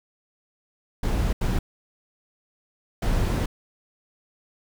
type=noise bursts at uneven times; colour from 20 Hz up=brown; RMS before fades=-23 dBFS; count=3; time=1.03-1.33 / 1.41-1.59 / 3.02-3.46 s; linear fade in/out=5 ms; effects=none